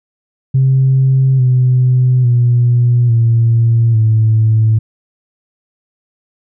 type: tone with pitch steps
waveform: sine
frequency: 132.7 / 126.71 / 120.99 / 115.52 / 110.31 Hz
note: C3 / B2 / B2 / A#2 / A2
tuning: +25 / +45 / -35 / -15 / +5 cents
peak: -6 dBFS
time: 0.54-4.79 s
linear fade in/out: 10 ms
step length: 850 ms
effects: tanh soft clip ceiling -3 dBFS